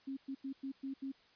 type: tone bursts at uneven times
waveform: sine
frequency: 270.3 Hz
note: C#4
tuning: 44 cents flat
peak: -38 dBFS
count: 6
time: 0.07-0.17 / 0.28-0.35 / 0.44-0.53 / 0.63-0.72 / 0.83-0.94 / 1.02-1.12 s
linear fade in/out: 10 ms
effects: white hiss -66 dBFS RMS until 1.35 s + resampled to 11025 Hz